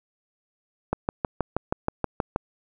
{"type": "click train", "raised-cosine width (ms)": 1, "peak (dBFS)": -9, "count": 10, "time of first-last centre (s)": [0.93, 2.361], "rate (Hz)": 6.29, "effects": []}